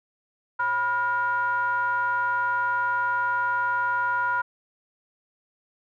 triangle ring-modulated tone, 220 Hz, A3, in tune, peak -17 dBFS, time 0.59-4.42 s, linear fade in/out 10 ms, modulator 1200 Hz, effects none

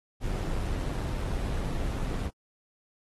brown noise with amplitude modulation, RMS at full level -29 dBFS, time 0.2-2.31 s, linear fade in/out 50 ms, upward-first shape sine, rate 96.9 Hz, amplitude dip 35%, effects AAC 32 kbps

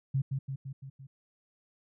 sine tone with echo, 135.2 Hz, C#3, 43 cents flat, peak -25 dBFS, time 0.14-0.22 s, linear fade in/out 10 ms, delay 170 ms, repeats 5, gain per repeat -4 dB, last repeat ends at 1.07 s, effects none

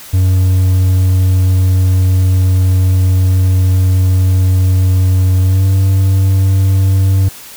triangle tone with pitch glide, 92.8 to 95.8 Hz, F#2 to G2, +6 to -39 cents, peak -5 dBFS, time 0.13-7.29 s, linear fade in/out 10 ms, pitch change +55 cents, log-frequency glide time 5.44-5.64 s, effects white hiss -33 dBFS RMS until 7.56 s

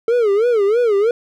triangle tone with vibrato, 440 Hz, A4, in tune, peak -10 dBFS, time 0.08-1.11 s, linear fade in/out 2 ms, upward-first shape sine, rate 3.1 Hz, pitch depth 190 cents each way, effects none

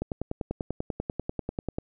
click train, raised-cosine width 2 ms, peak -16 dBFS, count 19, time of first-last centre 0.02-1.785 s, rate 10.2 Hz, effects none

